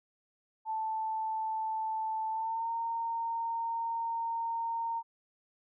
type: tone with pitch glide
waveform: sine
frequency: 880 to 919.5 Hz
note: A5 to A#5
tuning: 0 to -24 cents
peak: -31 dBFS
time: 0.65-5.03 s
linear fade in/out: 50 ms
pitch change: +76 cents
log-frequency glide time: 2.3-2.69 s
effects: none